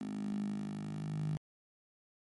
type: tone with high-pass filter sweep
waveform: 10% pulse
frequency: 51.5 Hz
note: G#1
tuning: 14 cents flat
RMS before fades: -38 dBFS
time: 0.01-1.37 s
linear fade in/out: 0 ms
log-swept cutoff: 230 to 150 Hz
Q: 9.2
effects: MP3 48 kbps